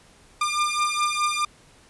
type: beating tone pair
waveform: sawtooth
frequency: 1198 / 1202.8 Hz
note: D6 / D6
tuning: +34 / +41 cents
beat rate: 4.8 Hz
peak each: -21 dBFS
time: 0.41-1.45 s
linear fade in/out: 5 ms
effects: pink hiss -54 dBFS RMS until 1.89 s + resampled to 24000 Hz